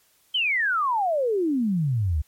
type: exponential sweep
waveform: sine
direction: down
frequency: 3162 to 70 Hz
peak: -20 dBFS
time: 0.34-2.22 s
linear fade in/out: 10 ms
effects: white hiss -62 dBFS RMS until 2.27 s + MP3 64 kbps